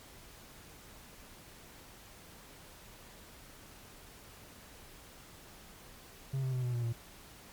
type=tone with pitch steps; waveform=triangle; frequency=134.4 / 130.57 / 126.86 / 123.25 / 119.74 / 116.33 Hz; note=C3 / C3 / B2 / B2 / A#2 / A#2; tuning=+47 / -3 / +47 / -3 / +47 / -3 cents; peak=-29 dBFS; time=6.33-6.93 s; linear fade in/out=10 ms; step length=100 ms; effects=pink hiss -54 dBFS RMS until 7.52 s + MP3 96 kbps